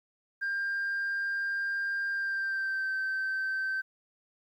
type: tone with pitch glide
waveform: sine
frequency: 1597 to 1548.9 Hz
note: G6 to G6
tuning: +32 to -21 cents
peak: -27 dBFS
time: 0.41-3.82 s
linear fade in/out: 20 ms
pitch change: -53 cents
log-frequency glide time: 2.1-2.92 s
effects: tanh soft clip ceiling -27 dBFS + 11-bit